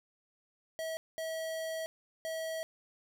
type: tone bursts at uneven times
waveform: square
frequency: 645 Hz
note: E5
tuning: 38 cents flat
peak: -36 dBFS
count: 3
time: 0.79-0.97 / 1.18-1.86 / 2.25-2.63 s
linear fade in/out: 0 ms
effects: none